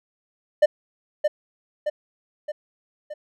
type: tone with echo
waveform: triangle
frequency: 600 Hz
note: D5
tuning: 37 cents sharp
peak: -9 dBFS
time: 0.62-0.66 s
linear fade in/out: 10 ms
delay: 620 ms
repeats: 4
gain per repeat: -5 dB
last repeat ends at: 3.14 s
effects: none